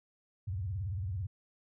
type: tone with vibrato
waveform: sine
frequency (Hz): 94.3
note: F#2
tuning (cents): +33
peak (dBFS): -33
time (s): 0.47-1.27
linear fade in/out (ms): 10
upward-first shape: sine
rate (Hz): 18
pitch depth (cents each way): 260
effects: none